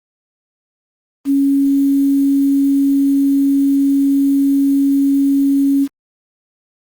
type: tone with quantisation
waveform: sine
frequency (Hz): 277.2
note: C#4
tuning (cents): 0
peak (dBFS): -10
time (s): 1.25-5.88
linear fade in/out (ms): 50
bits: 6
effects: Opus 24 kbps